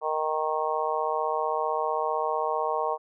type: harmonic tone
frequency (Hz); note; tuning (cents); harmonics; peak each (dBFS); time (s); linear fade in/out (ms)
155.56; D#3; 0; 3 / 4 / 5 / 6 / 7; -31 / -31 / -31 / -31 / -31; 0.01-2.98; 50
effects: none